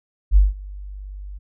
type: tone with ADSR envelope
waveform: sine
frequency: 49 Hz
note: G1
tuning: in tune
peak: -7 dBFS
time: 0.31-1.39 s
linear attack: 52 ms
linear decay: 170 ms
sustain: -24 dB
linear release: 20 ms
effects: none

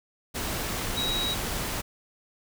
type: tone in noise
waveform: sine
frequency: 3836 Hz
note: A#7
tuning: 49 cents sharp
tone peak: -27 dBFS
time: 0.96-1.35 s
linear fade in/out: 20 ms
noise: pink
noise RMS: -31 dBFS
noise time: 0.34-1.82 s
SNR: +1 dB
effects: none

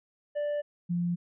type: tone pair in turn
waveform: triangle / sine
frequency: 587.3 / 174.05 Hz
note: D5 / F3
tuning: 0 / -6 cents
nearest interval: octave + major sixth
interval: 2106 cents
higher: first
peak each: -26 dBFS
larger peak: neither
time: 0.35-0.62 / 0.89-1.16 s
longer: neither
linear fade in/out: 20 ms
effects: resampled to 8000 Hz

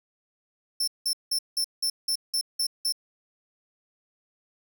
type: tone bursts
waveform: sawtooth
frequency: 5360 Hz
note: E8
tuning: 28 cents sharp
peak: -21 dBFS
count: 9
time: 0.8-2.924 s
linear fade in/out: 5 ms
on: 76 ms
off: 180 ms
effects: none

